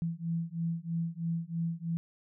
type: beating tone pair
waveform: sine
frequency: 165.3 / 168.4 Hz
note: E3 / E3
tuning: +5 / +37 cents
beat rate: 3.1 Hz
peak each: -34 / -34 dBFS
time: 0.02-1.97 s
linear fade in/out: 0 ms
effects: none